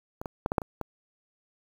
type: clicks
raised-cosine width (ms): 1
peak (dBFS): -22 / -20 / -12 / -13 / -8 / -22 / -18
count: 7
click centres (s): 0.215 / 0.258 / 0.461 / 0.519 / 0.582 / 0.618 / 0.813
effects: 7-bit